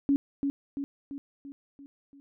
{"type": "tone with echo", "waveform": "sine", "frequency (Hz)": 279.6, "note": "C#4", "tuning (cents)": 15, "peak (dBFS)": -20, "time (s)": [0.09, 0.16], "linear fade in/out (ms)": 0, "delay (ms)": 340, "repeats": 6, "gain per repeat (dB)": -5, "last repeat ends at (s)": 2.2, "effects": []}